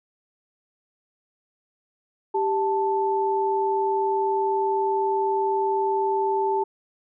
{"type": "tone pair together", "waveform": "sine", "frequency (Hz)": [392, 880], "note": ["G4", "A5"], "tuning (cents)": [0, 0], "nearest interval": "octave + major second", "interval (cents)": 1400, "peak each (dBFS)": -23, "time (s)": [2.34, 6.64], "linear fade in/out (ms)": 10, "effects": []}